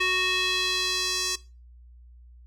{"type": "tone with band-pass filter sweep", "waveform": "square", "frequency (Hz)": 370, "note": "F#4", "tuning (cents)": 0, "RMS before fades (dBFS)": -26, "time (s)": [0, 1.36], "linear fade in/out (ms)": 10, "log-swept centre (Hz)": [2600, 5800], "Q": 2, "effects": ["noise-tail reverb RT60 0.3 s tail -19 dB re dry", "added 60 Hz sine -47 dBFS peak until 2.46 s"]}